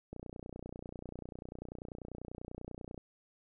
click train, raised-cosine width 2 ms, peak -30 dBFS, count 87, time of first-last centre 0.13-2.978 s, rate 30.2 Hz, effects none

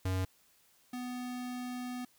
square tone pair in turn, 93.4 / 248.4 Hz, F#2 / B3, +17 / +10 cents, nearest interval octave + perfect fourth, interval 1693 cents, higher second, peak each -31 / -38 dBFS, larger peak first, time 0.05-0.25 / 0.93-2.05 s, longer second, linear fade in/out 5 ms, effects white hiss -67 dBFS RMS until 2.18 s

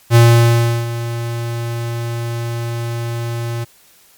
square tone with ADSR envelope, 117.3 Hz, A#2, 11 cents sharp, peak -5 dBFS, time 0.1-3.65 s, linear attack 55 ms, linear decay 700 ms, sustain -15 dB, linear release 18 ms, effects white hiss -49 dBFS RMS until 4.17 s + MP3 96 kbps

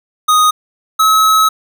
square tone pair in turn, 1244.5 / 1286.9 Hz, D#6 / E6, 0 / -42 cents, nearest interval minor second, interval 58 cents, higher second, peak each -8 dBFS, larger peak neither, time 0.28-0.51 / 0.99-1.49 s, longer second, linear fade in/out 10 ms, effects none

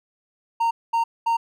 triangle tone bursts, 922 Hz, A#5, 19 cents flat, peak -16 dBFS, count 3, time 0.6-1.37 s, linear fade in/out 10 ms, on 110 ms, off 220 ms, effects none

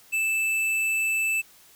triangle tone with tanh clipping, 2637 Hz, E7, in tune, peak -24 dBFS, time 0.12-1.42 s, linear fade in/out 20 ms, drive 17 dB, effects white hiss -54 dBFS RMS until 1.75 s

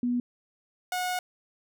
sine / sawtooth tone pair in turn, 244 / 728 Hz, B3 / F#5, -21 / -28 cents, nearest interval octave + perfect fifth, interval 1893 cents, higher second, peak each -24 dBFS, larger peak neither, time 0.03-0.2 / 0.92-1.19 s, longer second, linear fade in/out 2 ms, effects none

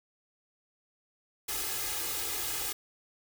white noise with comb filter, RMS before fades -34 dBFS, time 1.48-2.73 s, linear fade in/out 10 ms, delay 2.4 ms, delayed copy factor +1, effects none

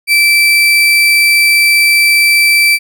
35% pulse tone, 2329 Hz, D7, 15 cents flat, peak -4 dBFS, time 0.07-2.79 s, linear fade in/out 50 ms, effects none

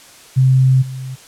sine tone with level steps, 130.81 Hz, C3, in tune, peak -8 / -24 dBFS, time 0.36-1.16 s, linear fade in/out 20 ms, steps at 0.81 s, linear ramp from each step 20 ms, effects white hiss -42 dBFS RMS until 1.27 s + low-pass 10000 Hz 12 dB/octave

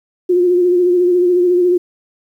sine tone with vibrato, 356.6 Hz, F4, 36 cents sharp, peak -9 dBFS, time 0.29-1.78 s, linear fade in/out 10 ms, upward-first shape sine, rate 14 Hz, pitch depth 37 cents each way, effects 8-bit

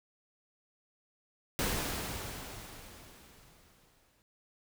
pink noise with exponential decay, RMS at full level -31 dBFS, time 1.59-4.22 s, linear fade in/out 0 ms, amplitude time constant 570 ms, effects none

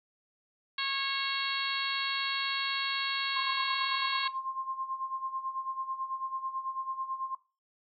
harmonic tone, 548 Hz, C#5, 20 cents flat, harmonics 2 / 3 / 4 / 5 / 6 / 7 / 8, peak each -38 / -38 / -38 / -38 / -38 / -38 / -38 dBFS, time 0.78-4.28 s, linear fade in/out 5 ms
sine tone with tremolo, 1058 Hz, C6, 19 cents sharp, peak -30 dBFS, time 3.36-7.35 s, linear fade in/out 5 ms, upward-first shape sine, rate 9.1 Hz, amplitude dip 75%
effects noise-tail reverb RT60 0.3 s tail -18 dB re dry

